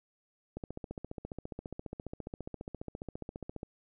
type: click train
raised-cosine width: 2 ms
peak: -26 dBFS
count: 46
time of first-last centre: 0.57-3.631 s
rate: 14.7 Hz
effects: none